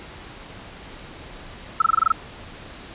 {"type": "tone bursts", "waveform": "sine", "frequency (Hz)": 1310, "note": "E6", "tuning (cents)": -11, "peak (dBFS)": -12, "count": 8, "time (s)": [1.8, 2.121], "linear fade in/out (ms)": 5, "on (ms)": 20, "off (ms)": 23, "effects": ["pink hiss -40 dBFS RMS until 2.94 s", "resampled to 8000 Hz"]}